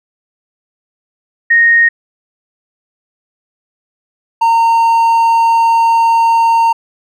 sine / triangle tone pair in turn, 1860 / 917.5 Hz, A#6 / A#5, -4 / -28 cents, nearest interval octave, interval 1224 cents, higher first, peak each -5 dBFS, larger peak neither, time 1.5-1.89 / 4.41-6.73 s, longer second, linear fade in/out 10 ms, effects none

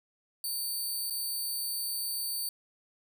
10% pulse tone with dropouts, 4567 Hz, D8, 49 cents flat, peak -25 dBFS, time 0.44-2.49 s, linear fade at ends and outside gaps 2 ms, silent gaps 1.1-1.106 s, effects none

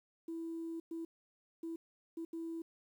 sine tone bursts at uneven times, 330 Hz, E4, 2 cents sharp, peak -38 dBFS, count 5, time 0.28-0.8 / 0.91-1.05 / 1.63-1.76 / 2.17-2.25 / 2.33-2.62 s, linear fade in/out 5 ms, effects tanh soft clip ceiling -35 dBFS + 11-bit

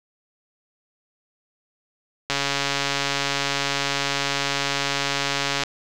click train, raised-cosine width 0.2 ms, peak -5 dBFS, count 468, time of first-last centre 2.3-5.636 s, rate 140 Hz, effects none

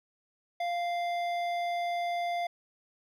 sine tone with hard clipping, 696 Hz, F5, 6 cents flat, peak -31 dBFS, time 0.6-2.47 s, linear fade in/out 5 ms, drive 11 dB, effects none

